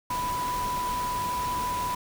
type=tone in noise; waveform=sine; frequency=990 Hz; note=B5; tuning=4 cents sharp; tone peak=-27 dBFS; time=0.1-1.95 s; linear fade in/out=5 ms; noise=pink; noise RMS=-36 dBFS; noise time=0.1-1.95 s; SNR=+6 dB; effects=none